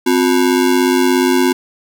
square ring-modulated tone, 310 Hz, D#4, 6 cents flat, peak -8 dBFS, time 0.06-1.53 s, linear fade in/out 10 ms, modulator 48.5 Hz, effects none

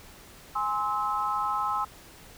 sine chord, Ab augmented, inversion none, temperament equal with one note detuned, 830.6 / 1046.5 / 1294.4 Hz, Ab5 / C6 / E6, 0 / 0 / -32 cents, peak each -31 / -30 / -29 dBFS, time 0.55-1.85 s, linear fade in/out 10 ms, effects pink hiss -50 dBFS RMS until 2.37 s

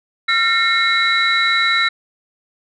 sine tone cluster, 1369 / 1821 / 2160 / 3928 Hz, F6 / A#6 / C#7 / B7, -35 / -41 / -45 / -10 cents, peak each -18 dBFS, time 0.28-1.89 s, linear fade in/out 10 ms, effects tanh soft clip ceiling -5 dBFS

